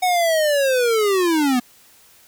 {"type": "linear sweep", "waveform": "square", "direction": "down", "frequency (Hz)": [744, 239.5], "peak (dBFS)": -16, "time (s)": [0.02, 1.6], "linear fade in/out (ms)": 10, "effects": ["white hiss -51 dBFS RMS until 2.27 s"]}